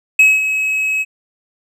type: tone with ADSR envelope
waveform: triangle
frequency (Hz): 2562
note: E7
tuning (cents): -50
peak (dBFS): -3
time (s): 0.19-1.05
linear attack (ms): 5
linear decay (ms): 210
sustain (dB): -10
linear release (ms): 37
effects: none